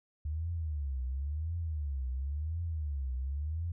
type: tone with vibrato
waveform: sine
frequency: 73.42 Hz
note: D2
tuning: in tune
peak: -32 dBFS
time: 0.25-3.72 s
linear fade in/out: 5 ms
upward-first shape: triangle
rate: 0.95 Hz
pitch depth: 280 cents each way
effects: none